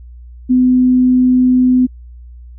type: tone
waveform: sine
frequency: 252.9 Hz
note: B3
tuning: 41 cents sharp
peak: -7 dBFS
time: 0.49-1.87 s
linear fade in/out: 20 ms
effects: added 60 Hz sine -32 dBFS peak until 2.58 s